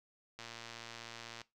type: click train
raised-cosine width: 0.2 ms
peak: -29 dBFS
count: 120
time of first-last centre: 0.39-1.416 s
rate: 116 Hz
effects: noise-tail reverb RT60 0.2 s tail -19 dB re dry